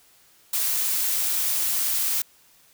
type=noise; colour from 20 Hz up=blue; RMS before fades=-24 dBFS; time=0.53-2.22 s; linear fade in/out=5 ms; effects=white hiss -57 dBFS RMS until 2.73 s